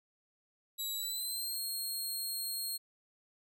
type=tone with pitch glide; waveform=15% pulse; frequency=3900 to 4253 Hz; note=B7 to C8; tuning=-23 to +27 cents; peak=-29 dBFS; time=0.78-2.78 s; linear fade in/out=20 ms; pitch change=+150 cents; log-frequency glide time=0.94-1.59 s; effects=none